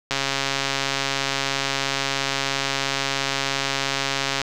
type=click train; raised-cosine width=0.2 ms; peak=-5 dBFS; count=591; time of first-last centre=0.11-4.417 s; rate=137 Hz; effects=none